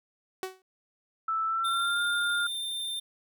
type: tone with exponential decay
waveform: sawtooth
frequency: 375.4 Hz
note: F#4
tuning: 25 cents sharp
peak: -25 dBFS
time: 0.43-0.62 s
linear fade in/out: 1 ms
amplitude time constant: 41 ms
type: tone with pitch glide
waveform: sine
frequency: 1318.5 to 1413.1 Hz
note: E6 to F6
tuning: 0 to +20 cents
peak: -26 dBFS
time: 1.28-2.47 s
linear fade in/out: 5 ms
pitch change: +120 cents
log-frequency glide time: 1.46-2.01 s
type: tone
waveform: square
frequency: 3594 Hz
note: A7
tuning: 36 cents sharp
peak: -32 dBFS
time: 1.64-3 s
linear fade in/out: 10 ms
effects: none